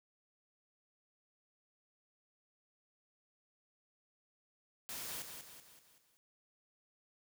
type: noise with echo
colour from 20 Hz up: white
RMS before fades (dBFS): -44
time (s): 4.89-5.22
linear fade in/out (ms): 0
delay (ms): 190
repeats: 5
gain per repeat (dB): -6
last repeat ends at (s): 6.17
effects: none